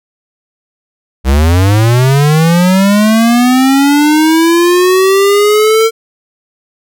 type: linear sweep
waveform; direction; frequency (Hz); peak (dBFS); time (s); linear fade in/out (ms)
square; up; 62.7 to 453.1; -6; 1.24-5.91; 50
effects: none